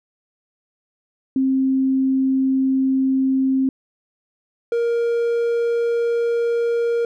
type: tone pair in turn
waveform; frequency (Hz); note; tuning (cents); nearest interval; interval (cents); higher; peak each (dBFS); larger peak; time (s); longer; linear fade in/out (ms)
sine / triangle; 265.1 / 468.8; C4 / A#4; +23 / +10; minor seventh; 987; second; -15; neither; 1.36-3.69 / 4.72-7.05; neither; 2
effects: none